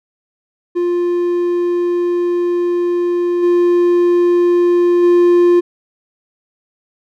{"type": "tone with level steps", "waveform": "triangle", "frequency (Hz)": 350.4, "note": "F4", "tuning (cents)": 6, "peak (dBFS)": [-11, -7, -5], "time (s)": [0.75, 5.61], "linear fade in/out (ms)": 20, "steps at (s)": [3.42, 5.02], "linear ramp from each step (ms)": 20, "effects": []}